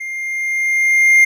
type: tone with level ramp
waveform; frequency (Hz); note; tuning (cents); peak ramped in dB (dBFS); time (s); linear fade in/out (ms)
triangle; 2112; C7; +16; -22 to -4; 0-1.25; 10
effects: none